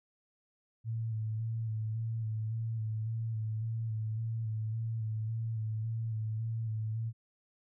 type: tone with vibrato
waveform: sine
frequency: 111.3 Hz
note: A2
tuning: 20 cents sharp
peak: -32 dBFS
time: 0.84-7.13 s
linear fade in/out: 50 ms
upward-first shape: square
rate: 1.8 Hz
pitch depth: 29 cents each way
effects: none